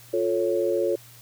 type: chord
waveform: sine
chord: F augmented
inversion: none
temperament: equal with one note detuned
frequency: 352.3 / 440 / 554.4 Hz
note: F4 / A4 / C#5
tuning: +15 / 0 / 0 cents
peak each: -25 / -26 / -25 dBFS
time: 0.13-0.96 s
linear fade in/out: 10 ms
effects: added 119 Hz sine -51 dBFS peak until 1.21 s + white hiss -50 dBFS RMS until 1.21 s